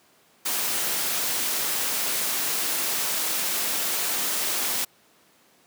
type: noise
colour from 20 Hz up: white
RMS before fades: -26 dBFS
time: 0.45-4.85 s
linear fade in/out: 10 ms
effects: pink hiss -59 dBFS RMS until 5.66 s + high-pass 200 Hz 12 dB/octave